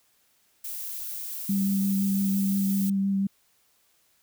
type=noise; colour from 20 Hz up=violet; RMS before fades=-35 dBFS; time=0.64-2.9 s; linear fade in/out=5 ms
type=tone with vibrato; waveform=sine; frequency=196 Hz; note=G3; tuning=in tune; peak=-22 dBFS; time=1.49-3.27 s; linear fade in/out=5 ms; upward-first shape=sine; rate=5.8 Hz; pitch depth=12 cents each way
effects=white hiss -66 dBFS RMS until 4.22 s